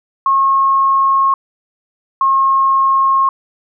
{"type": "tone pair in turn", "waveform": "sine", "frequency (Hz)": [1085, 1078.9], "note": ["C#6", "C#6"], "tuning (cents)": [-37, -47], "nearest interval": "unison", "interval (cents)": 10, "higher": "first", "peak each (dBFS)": -9, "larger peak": "neither", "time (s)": [[0.26, 1.34], [2.21, 3.29]], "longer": "neither", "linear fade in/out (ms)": 2, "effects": []}